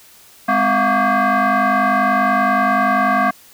sine tone with frequency modulation, 205.8 Hz, G#3, 16 cents flat, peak -11 dBFS, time 0.48-3.31 s, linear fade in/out 10 ms, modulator 462 Hz, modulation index 3.1, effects tanh soft clip ceiling -9 dBFS + white hiss -46 dBFS RMS until 3.53 s

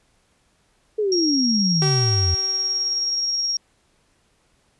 sine exponential sweep, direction down, 440.5 to 80.6 Hz, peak -18 dBFS, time 0.98-2.35 s, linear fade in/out 10 ms
sine tone with tremolo, 5588 Hz, F8, in tune, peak -19 dBFS, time 1.12-3.57 s, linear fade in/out 2 ms, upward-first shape sine, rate 19 Hz, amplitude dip 25%
sawtooth tone with exponential decay, 384.7 Hz, G4, 33 cents flat, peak -18 dBFS, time 1.82-3.57 s, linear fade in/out 0 ms, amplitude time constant 380 ms
effects pink hiss -63 dBFS RMS until 4.79 s + resampled to 24000 Hz

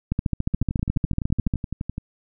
two click trains, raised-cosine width 5 ms, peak -15 / -9 dBFS, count 18 / 21, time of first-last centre 0.54-1.981 / 0.12-1.538 s, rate 11.8 / 14.1 Hz, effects none

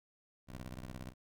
15% pulse ring-modulated tone, 63.2 Hz, B1, 41 cents sharp, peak -35 dBFS, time 0.47-1.14 s, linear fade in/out 50 ms, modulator 40.2 Hz, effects none

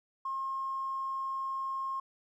triangle tone with tanh clipping, 1072 Hz, C6, 42 cents sharp, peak -32 dBFS, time 0.25-2 s, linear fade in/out 5 ms, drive 2 dB, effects none

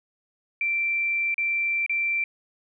sine tone with dropouts, 2349 Hz, D7, in tune, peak -22 dBFS, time 0.61-2.24 s, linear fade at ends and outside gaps 2 ms, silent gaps 1.343-1.38 / 1.863-1.895 s, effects none

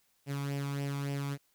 sawtooth tone with flanger, 140.6 Hz, C#3, 25 cents sharp, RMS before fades -35 dBFS, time 0.26-1.38 s, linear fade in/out 50 ms, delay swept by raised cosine 0.37 to 0.89 ms, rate 3.5 Hz, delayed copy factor +0.6, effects white hiss -72 dBFS RMS until 1.54 s

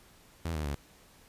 sawtooth tone with pitch steps, 82.6 / 76.62 / 71.08 Hz, E2 / D#2 / C#2, +4 / -26 / +44 cents, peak -28 dBFS, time 0.45-0.75 s, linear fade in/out 5 ms, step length 100 ms, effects pink hiss -59 dBFS RMS until 1.28 s + resampled to 32000 Hz

